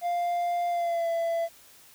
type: tone with pitch glide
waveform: triangle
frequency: 698.5 to 670 Hz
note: F5 to E5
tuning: 0 to +28 cents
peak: -23 dBFS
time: 0.01-1.49 s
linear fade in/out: 50 ms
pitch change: -72 cents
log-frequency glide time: 0.69-1.08 s
effects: white hiss -54 dBFS RMS until 1.94 s